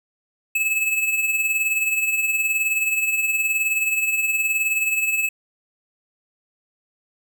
square tone with tremolo, 2600 Hz, E7, 24 cents flat, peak -17 dBFS, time 0.55-5.29 s, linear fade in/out 5 ms, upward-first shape triangle, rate 19 Hz, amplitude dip 60%, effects none

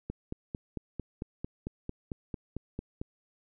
click train, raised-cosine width 3 ms, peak -22 dBFS, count 14, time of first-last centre 0.1-3.015 s, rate 4.46 Hz, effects none

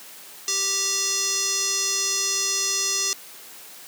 square tone with band-pass filter, 392 Hz, G4, in tune, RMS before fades -24 dBFS, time 0.48-3.13 s, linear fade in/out 0 ms, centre 5900 Hz, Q 3.9, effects white hiss -43 dBFS RMS until 3.87 s + high-pass 200 Hz 12 dB/octave

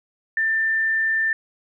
sine tone, 1785 Hz, A6, 24 cents sharp, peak -18 dBFS, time 0.37-1.33 s, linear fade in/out 2 ms, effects none

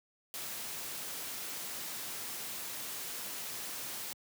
white noise, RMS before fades -41 dBFS, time 0.34-4.13 s, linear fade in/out 0 ms, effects high-pass 100 Hz 12 dB/octave

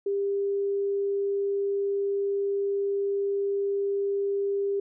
sine tone, 398.9 Hz, G4, 30 cents sharp, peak -24 dBFS, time 0.06-4.8 s, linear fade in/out 5 ms, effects none

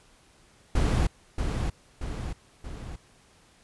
brown noise with echo, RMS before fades -23 dBFS, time 0.75-1.07 s, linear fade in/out 5 ms, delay 630 ms, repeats 3, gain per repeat -5 dB, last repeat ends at 2.96 s, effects pink hiss -59 dBFS RMS until 3.63 s + resampled to 24000 Hz

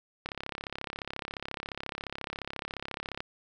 click train, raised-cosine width 0.3 ms, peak -19 dBFS, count 102, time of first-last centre 0.26-3.205 s, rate 34.3 Hz, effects none

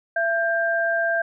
sine tone pair together, 671.5 / 1588 Hz, E5 / G6, +32 / +22 cents, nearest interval octave + minor third, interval 1490 cents, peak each -22 dBFS, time 0.16-1.22 s, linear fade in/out 5 ms, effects none

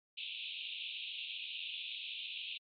pink band-pass noise, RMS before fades -44 dBFS, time 0.17-2.58 s, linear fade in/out 10 ms, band 2500 to 3800 Hz, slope 96 dB/octave, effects AAC 64 kbps

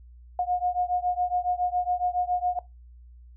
sine beating tone pair, 716 / 723.2 Hz, F5 / F#5, +43 / -40 cents, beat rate 7.2 Hz, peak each -27 dBFS, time 0.39-2.59 s, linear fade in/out 2 ms, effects noise-tail reverb RT60 0.2 s tail -19 dB re dry + added 60 Hz sine -46 dBFS peak until 3.36 s

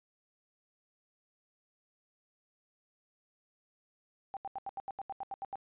sine tone bursts, 784 Hz, G5, in tune, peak -36 dBFS, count 12, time 4.34-5.556 s, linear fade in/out 0 ms, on 28 ms, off 80 ms, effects resampled to 8000 Hz

